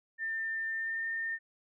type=tone with pitch glide; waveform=sine; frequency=1797 to 1815.8 Hz; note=A6 to A#6; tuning=+36 to -46 cents; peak=-32 dBFS; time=0.18-1.39 s; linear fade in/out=50 ms; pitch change=+18 cents; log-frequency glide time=0.7-1.08 s; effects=none